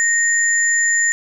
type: tone pair together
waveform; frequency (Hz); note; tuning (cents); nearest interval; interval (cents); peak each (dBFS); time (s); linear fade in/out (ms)
sine; 1856 / 7101; A#6 / A8; -8 / +15; octave + major seventh; 2323; -15 / -18; 0-1.12; 0
effects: none